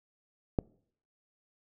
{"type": "click", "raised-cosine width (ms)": 2, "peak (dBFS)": -13, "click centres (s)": 0.588, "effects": ["noise-tail reverb RT60 0.6 s tail -25 dB re dry"]}